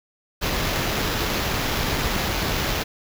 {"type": "noise with sample-and-hold", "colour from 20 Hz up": "pink", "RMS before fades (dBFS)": -24, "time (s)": [0.41, 2.84], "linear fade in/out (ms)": 20, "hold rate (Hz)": 8820, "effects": []}